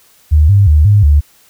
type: tone with pitch steps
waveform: sine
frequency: 76 / 100.4 / 75.7 / 103.3 / 73.1 Hz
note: D#2 / G2 / D#2 / G#2 / D2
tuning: -40 / +42 / -47 / -9 / -7 cents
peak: -4 dBFS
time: 0.31-1.21 s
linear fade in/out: 20 ms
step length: 180 ms
effects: white hiss -48 dBFS RMS until 1.49 s